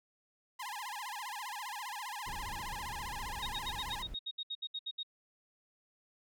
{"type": "tone with vibrato", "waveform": "sawtooth", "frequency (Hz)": 923, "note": "A#5", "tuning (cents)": -17, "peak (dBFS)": -36, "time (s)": [0.59, 4.03], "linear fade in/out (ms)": 10, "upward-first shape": "sine", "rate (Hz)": 15, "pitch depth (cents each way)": 230}
{"type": "noise", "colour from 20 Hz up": "brown", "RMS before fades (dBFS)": -46, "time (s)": [2.26, 4.15], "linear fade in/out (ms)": 10}
{"type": "tone bursts", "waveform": "sine", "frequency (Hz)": 3745, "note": "A#7", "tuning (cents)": 7, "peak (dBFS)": -36, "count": 14, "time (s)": [3.42, 5.032], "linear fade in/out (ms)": 10, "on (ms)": 52, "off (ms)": 68}
{"effects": []}